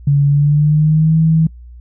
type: tone with pitch glide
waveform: sine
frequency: 142.2 to 160.54 Hz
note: C#3 to E3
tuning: +45 to -45 cents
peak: -8 dBFS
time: 0.07-1.47 s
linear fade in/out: 5 ms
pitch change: +210 cents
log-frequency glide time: 0.27-1.17 s
effects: noise-tail reverb RT60 0.1 s tail -26 dB re dry + added 60 Hz sine -33 dBFS peak until 1.8 s